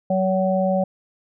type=harmonic tone; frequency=188.2 Hz; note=F#3; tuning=30 cents sharp; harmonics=1 / 3 / 4; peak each=-21 / -20 / -25 dBFS; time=0.1-0.84 s; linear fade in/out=5 ms; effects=none